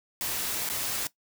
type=noise with dropouts; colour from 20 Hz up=white; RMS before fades=-31 dBFS; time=0.21-1.07 s; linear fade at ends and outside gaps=0 ms; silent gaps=0.689-0.699 s; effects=noise-tail reverb RT60 0.1 s tail -17 dB re dry